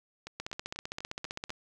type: two click trains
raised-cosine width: 0.2 ms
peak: -19 / -24 dBFS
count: 18 / 6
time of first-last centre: 0.4-1.504 / 0.27-1.495 s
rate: 15.4 / 4.08 Hz
effects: none